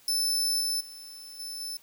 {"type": "tone with level steps", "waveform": "sawtooth", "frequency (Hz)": 5274, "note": "E8", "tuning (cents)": 0, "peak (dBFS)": [-22, -24, -40, -33, -31], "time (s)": [0.08, 1.77], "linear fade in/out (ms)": 2, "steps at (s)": [0.6, 0.8, 1.39, 1.6], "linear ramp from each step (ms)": 10, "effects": ["white hiss -58 dBFS RMS until 1.82 s"]}